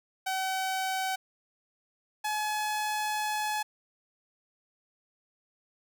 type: tone pair in turn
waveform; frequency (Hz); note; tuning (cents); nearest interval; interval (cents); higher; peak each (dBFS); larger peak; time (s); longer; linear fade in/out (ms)
sawtooth; 760 / 849.6; F#5 / G#5; +46 / +39; major second; 193; second; -25 / -25; neither; 0.26-1.16 / 2.24-3.63; second; 10
effects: none